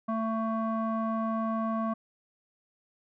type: tone with low-pass filter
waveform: square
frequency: 223.2 Hz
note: A3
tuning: 25 cents sharp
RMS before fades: -30 dBFS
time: 0.08-1.94 s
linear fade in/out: 10 ms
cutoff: 1000 Hz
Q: 5.9
effects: none